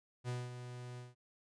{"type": "tone with ADSR envelope", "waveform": "45% pulse", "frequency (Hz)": 123.47, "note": "B2", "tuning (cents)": 0, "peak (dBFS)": -36, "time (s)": [0.24, 1.15], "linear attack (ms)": 47, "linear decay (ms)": 210, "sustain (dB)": -9, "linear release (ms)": 170, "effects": ["resampled to 22050 Hz"]}